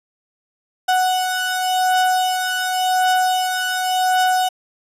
35% pulse beating tone pair, 740 / 740.9 Hz, F#5 / F#5, 0 / +2 cents, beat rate 0.9 Hz, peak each -16 / -20 dBFS, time 0.88-4.49 s, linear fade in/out 10 ms, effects resampled to 32000 Hz

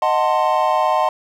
triangle chord, D# diminished seventh, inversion none, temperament equal with one note detuned, 622.3 / 740 / 889.7 / 1046.5 Hz, D#5 / F#5 / A5 / C6, 0 / 0 / +19 / 0 cents, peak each -18 dBFS, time 0.02-1.09 s, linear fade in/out 2 ms, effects none

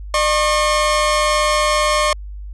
sawtooth tone pair together, 603 / 1084.4 Hz, D5 / C#6, +46 / -38 cents, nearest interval minor seventh, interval 1016 cents, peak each -13 dBFS, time 0.14-2.13 s, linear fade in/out 2 ms, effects added 50 Hz sine -28 dBFS peak until 2.53 s + resampled to 24000 Hz

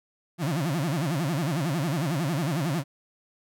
35% pulse tone with vibrato, 154.2 Hz, D#3, 15 cents flat, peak -23 dBFS, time 0.38-2.84 s, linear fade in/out 50 ms, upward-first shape sine, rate 11 Hz, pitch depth 260 cents each way, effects none

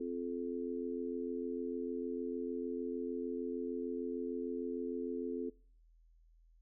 harmonic tone, 86.6 Hz, F2, 14 cents flat, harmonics 3 / 4 / 5, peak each -40 / -42 / -41 dBFS, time 0-5.5 s, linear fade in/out 10 ms, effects noise-tail reverb RT60 0.5 s tail -23 dB re dry + added 41 Hz sine -62 dBFS peak until 6.61 s

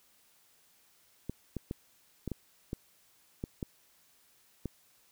clicks, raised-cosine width 3 ms, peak -22 dBFS, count 9, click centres 1.296 / 1.567 / 1.711 / 2.277 / 2.317 / 2.731 / 3.439 / 3.628 / 4.657 s, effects white hiss -66 dBFS RMS until 5.11 s

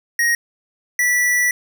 square tone pair in turn, 1878 / 1959 Hz, A#6 / B6, +12 / -15 cents, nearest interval minor second, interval 73 cents, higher second, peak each -15 dBFS, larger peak neither, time 0.19-0.35 / 0.99-1.51 s, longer second, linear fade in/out 2 ms, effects none

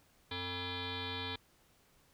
sine tone with frequency modulation, 1687 Hz, G#6, 27 cents sharp, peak -37 dBFS, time 0.31-1.36 s, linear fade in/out 5 ms, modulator 356 Hz, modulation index 6.5, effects pink hiss -68 dBFS RMS until 2.13 s

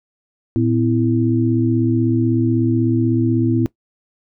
sine tone cluster, 114.2 / 254.1 / 330.3 Hz, A#2 / B3 / E4, -35 / +49 / +4 cents, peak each -18 dBFS, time 0.56-3.66 s, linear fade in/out 0 ms, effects noise-tail reverb RT60 0.1 s tail -19 dB re dry

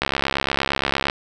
click train, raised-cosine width 0.3 ms, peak -3 dBFS, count 75, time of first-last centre 0.02-1.099 s, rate 68.6 Hz, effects none

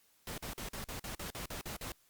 pink noise bursts, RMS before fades -42 dBFS, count 11, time 0.27-1.92 s, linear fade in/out 2 ms, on 110 ms, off 44 ms, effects white hiss -69 dBFS RMS until 2.09 s + Opus 48 kbps

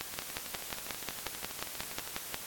two click trains, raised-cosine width 0.2 ms, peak -16 / -23 dBFS, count 14 / 25, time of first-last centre 0.01-2.344 / 0.14-2.075 s, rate 5.57 / 12.4 Hz, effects white hiss -43 dBFS RMS until 2.46 s + AAC 64 kbps

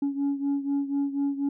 sine beating tone pair, 279.7 / 283.8 Hz, C#4 / C#4, +16 / +41 cents, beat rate 4.1 Hz, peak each -24 / -28 dBFS, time 0.02-1.49 s, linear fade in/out 5 ms, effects tanh soft clip ceiling -21 dBFS

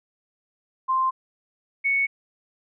sine tone pair in turn, 1046.5 / 2217 Hz, C6 / C#7, 0 / 0 cents, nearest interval octave + minor second, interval 1300 cents, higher second, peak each -19 / -19 dBFS, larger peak neither, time 0.88-1.11 / 1.84-2.07 s, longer neither, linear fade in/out 20 ms, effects none

